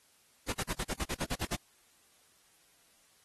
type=noise bursts; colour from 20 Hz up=pink; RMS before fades=-34 dBFS; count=11; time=0.48-1.558 s; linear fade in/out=10 ms; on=48 ms; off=55 ms; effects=white hiss -66 dBFS RMS until 3.24 s + AAC 32 kbps